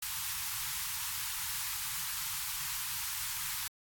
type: band-stop noise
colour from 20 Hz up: white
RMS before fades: -37 dBFS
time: 0.02-3.68 s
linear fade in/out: 5 ms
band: 160 to 840 Hz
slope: 96 dB/octave
effects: AAC 64 kbps